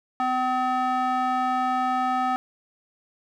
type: tone with band-pass filter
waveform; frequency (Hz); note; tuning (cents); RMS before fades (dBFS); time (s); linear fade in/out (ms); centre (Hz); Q
square; 255; C4; -44; -24; 0.2-2.36; 0; 1000; 8.6
effects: none